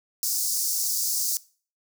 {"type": "high-pass noise", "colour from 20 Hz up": "pink", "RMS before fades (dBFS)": -26, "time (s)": [0.23, 1.37], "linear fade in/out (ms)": 0, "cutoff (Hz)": 4900, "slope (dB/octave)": 48, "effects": ["noise-tail reverb RT60 0.4 s tail -20 dB re dry"]}